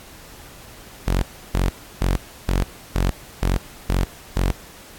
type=tone bursts; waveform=sawtooth; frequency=45.65 Hz; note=F#1; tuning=23 cents flat; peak=-13 dBFS; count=8; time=1.07-4.52 s; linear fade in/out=10 ms; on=160 ms; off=310 ms; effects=pink hiss -43 dBFS RMS until 4.98 s + AAC 64 kbps